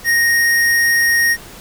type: tone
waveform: square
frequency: 1864.7 Hz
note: A#6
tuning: in tune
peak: -12 dBFS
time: 0.04-1.37 s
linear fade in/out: 50 ms
effects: pink hiss -37 dBFS RMS until 1.6 s